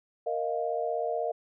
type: chord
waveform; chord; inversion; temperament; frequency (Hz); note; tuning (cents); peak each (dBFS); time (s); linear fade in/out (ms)
sine; Bb suspended fourth; none; equal; 466.2 / 622.3 / 698.5; Bb4 / Eb5 / F5; 0 / 0 / 0; -32; 0.26-1.32; 10
effects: none